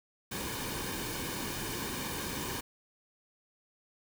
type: noise with comb filter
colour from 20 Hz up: pink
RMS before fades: -37 dBFS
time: 0.31-2.61 s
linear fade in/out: 10 ms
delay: 1.5 ms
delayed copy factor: -0.6
effects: none